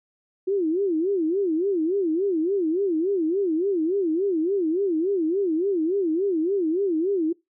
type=tone with vibrato; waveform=sine; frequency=355.2 Hz; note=F4; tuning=29 cents sharp; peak=-20 dBFS; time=0.47-7.33 s; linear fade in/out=10 ms; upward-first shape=sine; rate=3.5 Hz; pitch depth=230 cents each way; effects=noise-tail reverb RT60 0.2 s tail -23 dB re dry